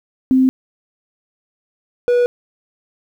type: tone pair in turn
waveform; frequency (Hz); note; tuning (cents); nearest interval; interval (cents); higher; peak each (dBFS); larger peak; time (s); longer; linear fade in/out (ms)
sine / triangle; 260.3 / 486.6; C4 / B4; -9 / -26; major seventh; 1083; second; -9; neither; 0.31-0.49 / 2.08-2.26; neither; 0
effects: 8-bit